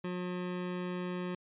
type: tone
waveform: 25% pulse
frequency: 180 Hz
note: F#3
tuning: 47 cents flat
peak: -31 dBFS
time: 0.04-1.35 s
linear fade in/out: 5 ms
effects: resampled to 8000 Hz